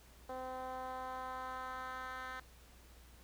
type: tone with band-pass filter sweep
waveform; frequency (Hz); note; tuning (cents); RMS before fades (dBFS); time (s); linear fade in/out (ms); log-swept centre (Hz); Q
10% pulse; 257.5; C4; -28; -44; 0.29-2.4; 5; 610 to 1700; 1.6
effects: added 60 Hz sine -59 dBFS peak until 3.23 s + pink hiss -63 dBFS RMS until 3.23 s